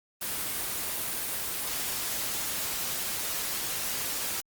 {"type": "noise", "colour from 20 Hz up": "white", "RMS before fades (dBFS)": -32, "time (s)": [0.21, 4.41], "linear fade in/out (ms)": 10, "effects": ["Opus 24 kbps"]}